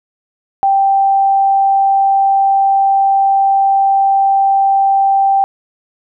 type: tone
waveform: sine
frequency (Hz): 784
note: G5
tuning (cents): 0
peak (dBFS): -8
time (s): 0.63-5.44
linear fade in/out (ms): 0
effects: none